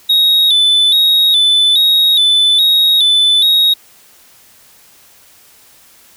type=tone with vibrato; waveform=triangle; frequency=3637 Hz; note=A#7; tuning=43 cents flat; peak=-6 dBFS; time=0.09-3.74 s; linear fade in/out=10 ms; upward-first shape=square; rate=1.2 Hz; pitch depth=64 cents each way; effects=white hiss -45 dBFS RMS until 6.16 s